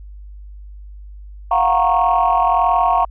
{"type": "chord", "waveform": "sine", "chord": "Gb major seventh", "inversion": "third", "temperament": "equal with one note detuned", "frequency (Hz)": [698.5, 740, 932.3, 1096.6], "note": ["F5", "Gb5", "Bb5", "Db6"], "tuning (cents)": [0, 0, 0, -19], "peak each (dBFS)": -17, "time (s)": [1.51, 3.05], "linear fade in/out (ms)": 5, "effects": ["tanh soft clip ceiling -5 dBFS", "added 50 Hz sine -33 dBFS peak until 3.1 s"]}